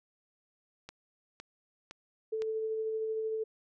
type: click train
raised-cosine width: 0.2 ms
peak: -27 dBFS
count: 4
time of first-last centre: 0.89-2.421 s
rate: 1.96 Hz
type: tone with tremolo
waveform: sine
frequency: 440 Hz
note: A4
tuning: in tune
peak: -30 dBFS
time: 2.32-3.44 s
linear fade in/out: 10 ms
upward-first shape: sine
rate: 13 Hz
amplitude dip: 25%
effects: none